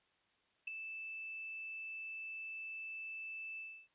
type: tone with ADSR envelope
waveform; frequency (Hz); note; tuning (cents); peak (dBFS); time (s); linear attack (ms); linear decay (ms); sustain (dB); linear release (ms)
sine; 2637; E7; 0; -34; 0.67-3.88; 9; 3; -9; 300
effects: white hiss -75 dBFS RMS until 3.94 s + resampled to 8000 Hz